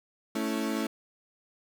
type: chord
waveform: 35% pulse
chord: A major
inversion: none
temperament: equal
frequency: 220 / 277.2 / 329.6 Hz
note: A3 / C#4 / E4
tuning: 0 / 0 / 0 cents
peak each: -30 / -32 / -32 dBFS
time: 0.35-0.87 s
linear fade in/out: 5 ms
effects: none